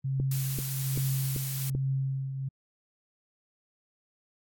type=tone with tremolo; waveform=sine; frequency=134.5 Hz; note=C3; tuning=48 cents sharp; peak=-25 dBFS; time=0.04-2.49 s; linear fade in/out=10 ms; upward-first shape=triangle; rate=1.2 Hz; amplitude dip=60%
type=click train; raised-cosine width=3 ms; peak=-21 dBFS; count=5; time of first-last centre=0.2-1.75 s; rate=2.58 Hz
type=noise; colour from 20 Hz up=blue; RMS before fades=-36 dBFS; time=0.31-1.7 s; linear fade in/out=5 ms
effects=AAC 64 kbps